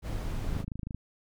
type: noise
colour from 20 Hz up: brown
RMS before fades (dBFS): -33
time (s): 0.02-0.65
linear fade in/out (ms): 50
type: click train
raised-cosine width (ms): 5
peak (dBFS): -24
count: 13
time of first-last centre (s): 0.49-0.946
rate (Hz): 26.3
effects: none